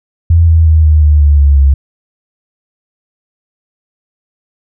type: tone with pitch steps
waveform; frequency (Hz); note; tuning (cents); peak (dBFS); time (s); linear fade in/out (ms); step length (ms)
sine; 83.6 / 81.31 / 79.09 / 76.93 / 74.82 / 72.78 / 70.79 / 68.85; E2 / E2 / D#2 / D#2 / D2 / D2 / C#2 / C#2; +25 / -23 / +29 / -19 / +33 / -15 / +37 / -11; -3; 0.3-1.74; 5; 180
effects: none